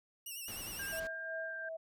5% pulse tone with vibrato, 2794 Hz, F7, in tune, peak -34 dBFS, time 0.26-1 s, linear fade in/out 5 ms, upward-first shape sine, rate 9.8 Hz, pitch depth 82 cents each way
pink low-pass noise, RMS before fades -50 dBFS, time 0.48-1.07 s, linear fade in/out 0 ms, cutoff 6700 Hz, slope 12 dB/octave
sine tone with pitch glide, 1600 to 1583.5 Hz, G6 to G6, +35 to +17 cents, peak -40 dBFS, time 0.79-1.69 s, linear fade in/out 5 ms, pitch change -18 cents, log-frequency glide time 1.44-1.54 s
sine tone with tremolo, 649 Hz, E5, 27 cents flat, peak -39 dBFS, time 0.92-1.77 s, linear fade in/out 10 ms, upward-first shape sine, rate 2.7 Hz, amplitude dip 70%
effects none

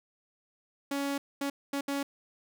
sawtooth tone bursts at uneven times, 280 Hz, C#4, 18 cents sharp, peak -26 dBFS, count 4, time 0.91-1.18 / 1.41-1.5 / 1.73-1.81 / 1.88-2.03 s, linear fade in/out 5 ms, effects none

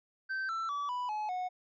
triangle tone with pitch steps, 1551 / 1334.7 / 1148.6 / 988.4 / 850.6 / 732 Hz, G6 / E6 / D6 / B5 / G#5 / F#5, -19 / +21 / -39 / +1 / +41 / -19 cents, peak -31 dBFS, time 0.29-1.49 s, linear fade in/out 20 ms, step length 200 ms, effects resampled to 16000 Hz

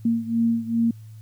sine beating tone pair, 229.7 / 232.2 Hz, A#3 / A#3, -25 / -7 cents, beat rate 2.5 Hz, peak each -21 / -24 dBFS, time 0.05-0.91 s, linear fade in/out 5 ms, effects added 109 Hz sine -39 dBFS peak until 1.21 s + white hiss -61 dBFS RMS until 1.21 s

